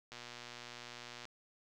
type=click train; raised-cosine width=0.2 ms; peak=-30 dBFS; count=137; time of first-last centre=0.12-1.253 s; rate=120 Hz; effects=none